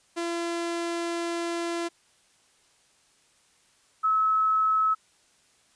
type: tone pair in turn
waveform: sawtooth / sine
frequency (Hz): 340 / 1293.3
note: F4 / E6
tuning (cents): -46 / -33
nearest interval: octave + major seventh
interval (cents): 2313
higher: second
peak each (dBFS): -24 / -20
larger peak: second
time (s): 0.16-1.89 / 4.03-4.95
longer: first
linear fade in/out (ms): 20
effects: white hiss -63 dBFS RMS until 5.75 s + resampled to 22050 Hz